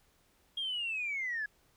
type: linear sweep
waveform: sine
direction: down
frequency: 3273 to 1661.2 Hz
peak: -32 dBFS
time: 0.57-1.46 s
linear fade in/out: 5 ms
effects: tanh soft clip ceiling -28 dBFS + pink hiss -69 dBFS RMS until 1.76 s